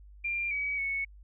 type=tone with pitch steps; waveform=sine; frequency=2385 / 2272 / 2211 Hz; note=D7 / C#7 / C#7; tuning=+26 / +42 / -5 cents; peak=-29 dBFS; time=0.24-1.05 s; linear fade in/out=10 ms; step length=270 ms; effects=added 50 Hz sine -49 dBFS peak until 1.23 s